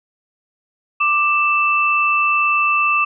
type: tone pair together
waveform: sine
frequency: 1180.9 / 2651 Hz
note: D6 / E7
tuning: +9 / +9 cents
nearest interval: octave + major second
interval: 1400 cents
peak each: -16 dBFS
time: 1-3.05 s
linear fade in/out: 10 ms
effects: none